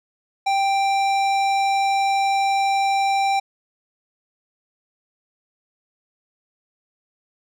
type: tone with hard clipping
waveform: sine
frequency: 786 Hz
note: G5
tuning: 4 cents sharp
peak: -19 dBFS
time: 0.46-3.4 s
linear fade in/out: 10 ms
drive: 14 dB
effects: none